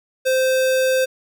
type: tone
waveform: square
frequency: 520 Hz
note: C5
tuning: 11 cents flat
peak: -16 dBFS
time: 0.25-1.06 s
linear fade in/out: 20 ms
effects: 9-bit